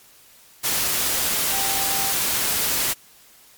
sine tone in noise, 784 Hz, G5, in tune, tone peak -29 dBFS, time 1.52-2.13 s, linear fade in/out 20 ms, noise white, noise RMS -22 dBFS, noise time 0.63-2.94 s, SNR -10 dB, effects white hiss -51 dBFS RMS until 3.57 s + MP3 96 kbps

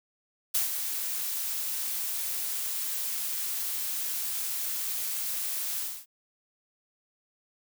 blue noise with ADSR envelope, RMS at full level -25 dBFS, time 0.54-6.06 s, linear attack 11 ms, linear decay 130 ms, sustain -7 dB, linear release 260 ms, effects none

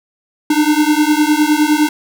square beating tone pair, 297.3 / 307.1 Hz, D4 / D#4, +21 / -23 cents, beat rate 9.8 Hz, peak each -14 dBFS, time 0.5-1.89 s, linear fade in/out 5 ms, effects none

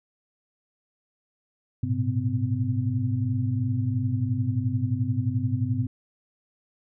sine tone cluster, 103.7 / 115.3 / 126.6 / 254.4 Hz, G#2 / A#2 / B2 / C4, -2 / -19 / +43 / -48 cents, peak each -27 / -29 / -28 / -30 dBFS, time 1.83-5.87 s, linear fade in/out 5 ms, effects none

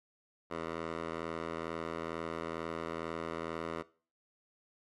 10% pulse tone with band-pass filter, 82.2 Hz, E2, 4 cents flat, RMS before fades -39 dBFS, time 0.5-3.83 s, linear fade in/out 20 ms, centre 910 Hz, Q 0.84, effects noise-tail reverb RT60 0.4 s tail -19 dB re dry + MP3 64 kbps

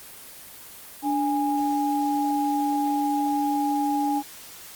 sine tone pair together, 291.6 / 824 Hz, D4 / G#5, -12 / -14 cents, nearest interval octave + tritone, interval 1798 cents, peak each -24 / -24 dBFS, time 1.02-4.23 s, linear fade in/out 50 ms, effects white hiss -43 dBFS RMS until 4.75 s + Opus 24 kbps

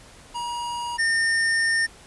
square tone pair in turn, 954 / 1818.2 Hz, A#5 / A#6, +40 / -44 cents, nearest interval major seventh, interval 1116 cents, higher second, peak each -28 / -20 dBFS, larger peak second, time 0.34-0.98 / 0.98-1.87 s, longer second, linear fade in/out 20 ms, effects pink hiss -48 dBFS RMS until 2.06 s + resampled to 24000 Hz

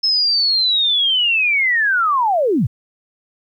sine linear sweep, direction down, 5240 to 87.31 Hz, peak -13 dBFS, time 0.03-2.67 s, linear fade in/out 10 ms, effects 9-bit

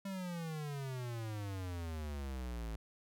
square exponential sweep, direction down, 198.5 to 53.6 Hz, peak -40 dBFS, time 0.05-2.76 s, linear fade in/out 5 ms, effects none

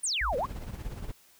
sine exponential two-way sweep, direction down then up, 9956 to 463.1 to 1204 Hz, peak -27 dBFS, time 0.03-0.46 s, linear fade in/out 10 ms, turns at 0.37 s
sine tone, 56 Hz, A1, 31 cents sharp, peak -31 dBFS, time 0.21-0.33 s, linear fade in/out 5 ms
brown noise with tremolo, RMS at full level -36 dBFS, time 0.32-1.12 s, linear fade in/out 10 ms, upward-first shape sine, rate 17 Hz, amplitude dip 60%
effects white hiss -60 dBFS RMS until 1.39 s

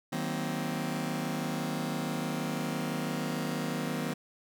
sawtooth chord, C half-diminished seventh, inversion first, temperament just, 156.98 / 188.37 / 235.5 / 261.6 Hz, Eb3 / Gb3 / Bb3 / C4, +16 / +31 / +18 / 0 cents, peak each -32 / -34 / -32 / -33 dBFS, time 0.12-4.14 s, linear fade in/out 10 ms, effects none

